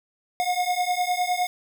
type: beating tone pair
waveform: square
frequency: 716 / 725.8 Hz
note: F5 / F#5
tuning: +43 / -34 cents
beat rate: 9.8 Hz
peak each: -26 dBFS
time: 0.4-1.47 s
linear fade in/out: 0 ms
effects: none